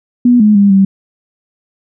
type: tone with pitch steps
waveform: sine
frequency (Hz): 244 / 211.3 / 201 / 194.1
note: B3 / G#3 / G3 / G3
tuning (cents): -21 / +30 / +44 / -17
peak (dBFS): -4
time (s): 0.25-0.85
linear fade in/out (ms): 5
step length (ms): 150
effects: none